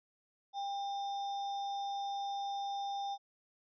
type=tone with sample-and-hold; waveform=sine; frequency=798 Hz; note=G5; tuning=31 cents sharp; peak=-35 dBFS; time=0.53-3.18 s; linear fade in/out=50 ms; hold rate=4410 Hz; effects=resampled to 11025 Hz